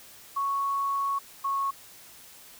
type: tone pair in turn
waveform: sine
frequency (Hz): 1108.7 / 1101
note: C#6 / C#6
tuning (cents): 0 / -12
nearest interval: unison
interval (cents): 12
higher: first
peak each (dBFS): -25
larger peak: neither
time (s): 0.36-1.19 / 1.44-1.71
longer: first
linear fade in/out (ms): 10
effects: white hiss -50 dBFS RMS until 2.59 s